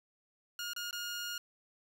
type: tone with dropouts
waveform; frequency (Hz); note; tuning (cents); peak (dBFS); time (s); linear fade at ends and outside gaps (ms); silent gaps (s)
15% pulse; 1425; F6; +34; -31; 0.59-1.38; 2; 0.734-0.763 / 0.91-0.928
effects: none